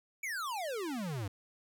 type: exponential sweep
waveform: square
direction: down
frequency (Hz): 2349 to 92.2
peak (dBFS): -36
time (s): 0.23-1.28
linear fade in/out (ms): 5
effects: none